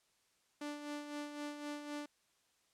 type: tone with tremolo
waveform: sawtooth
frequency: 293.7 Hz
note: D4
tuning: in tune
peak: -36 dBFS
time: 0.61-2.06 s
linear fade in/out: 5 ms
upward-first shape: sine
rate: 3.9 Hz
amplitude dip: 55%
effects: white hiss -75 dBFS RMS until 2.73 s + low-pass 9000 Hz 12 dB/octave